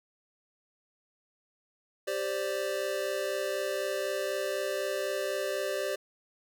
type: chord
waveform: square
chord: G suspended fourth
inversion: none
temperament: equal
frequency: 392 / 523.3 / 587.3 Hz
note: G4 / C5 / D5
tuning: 0 / 0 / 0 cents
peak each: -36 / -36 / -34 dBFS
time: 2.07-5.96 s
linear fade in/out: 10 ms
effects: none